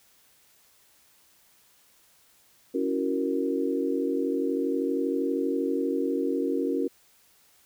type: chord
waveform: sine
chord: F# dominant seventh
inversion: second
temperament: equal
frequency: 277.2 / 329.6 / 370 / 466.2 Hz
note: C#4 / E4 / F#4 / A#4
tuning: 0 / 0 / 0 / 0 cents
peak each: -28 / -32 / -30 / -30 dBFS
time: 2.74-6.88 s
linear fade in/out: 10 ms
effects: white hiss -61 dBFS RMS until 7.65 s